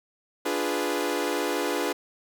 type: chord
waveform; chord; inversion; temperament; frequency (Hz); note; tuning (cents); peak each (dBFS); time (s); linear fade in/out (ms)
sawtooth; D diminished seventh; none; equal; 293.7 / 349.2 / 415.3 / 493.9; D4 / F4 / Ab4 / Cb5; 0 / 0 / 0 / 0; -27; 0.45-1.93; 10
effects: none